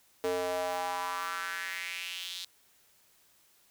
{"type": "tone with high-pass filter sweep", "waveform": "square", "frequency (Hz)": 89.8, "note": "F2", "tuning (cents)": 49, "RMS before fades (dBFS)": -35, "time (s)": [0.24, 2.45], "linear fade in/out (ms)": 0, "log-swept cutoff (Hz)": [440, 3900], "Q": 3.6, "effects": ["white hiss -65 dBFS RMS until 3.7 s"]}